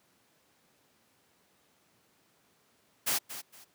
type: noise with echo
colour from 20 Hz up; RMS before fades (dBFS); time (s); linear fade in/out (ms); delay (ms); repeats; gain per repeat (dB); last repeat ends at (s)
white; -29; 3.06-3.19; 20; 230; 2; -12; 3.65
effects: pink hiss -68 dBFS RMS until 3.74 s + high-pass 150 Hz 12 dB/octave